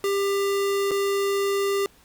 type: tone with dropouts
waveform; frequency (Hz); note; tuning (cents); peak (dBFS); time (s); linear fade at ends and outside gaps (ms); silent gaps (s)
square; 397.5; G4; +24; -22; 0.04-1.86; 1; 0.91-0.915
effects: pink hiss -56 dBFS RMS until 2.04 s + Opus 48 kbps